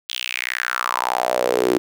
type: tone with high-pass filter sweep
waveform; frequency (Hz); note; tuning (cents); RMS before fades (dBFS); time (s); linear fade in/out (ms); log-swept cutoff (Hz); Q
sawtooth; 61.74; B1; 0; -22; 0.09-1.78; 0; 3400 to 330; 4.9
effects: none